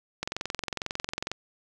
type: click train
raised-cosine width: 0.2 ms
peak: -13 dBFS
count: 25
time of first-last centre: 0.23-1.316 s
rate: 22.1 Hz
effects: none